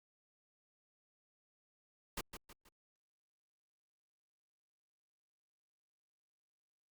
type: noise with echo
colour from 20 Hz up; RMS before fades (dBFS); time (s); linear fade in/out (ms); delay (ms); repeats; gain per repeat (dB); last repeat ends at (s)
pink; -40; 2.17-2.21; 5; 160; 3; -8; 2.69
effects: Opus 48 kbps